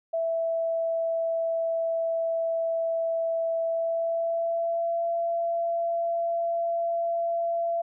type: tone with pitch glide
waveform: sine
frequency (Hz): 660 to 677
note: E5 to E5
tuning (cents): +2 to +46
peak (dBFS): -24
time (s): 0.13-7.82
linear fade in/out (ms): 10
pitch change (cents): +44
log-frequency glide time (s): 3.63-5.07
effects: none